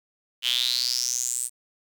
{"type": "tone with high-pass filter sweep", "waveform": "sawtooth", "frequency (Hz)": 123.47, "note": "B2", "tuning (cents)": 0, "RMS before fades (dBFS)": -26, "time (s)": [0.42, 1.5], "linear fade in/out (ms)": 50, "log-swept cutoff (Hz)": [3000, 8900], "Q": 7.7, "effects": []}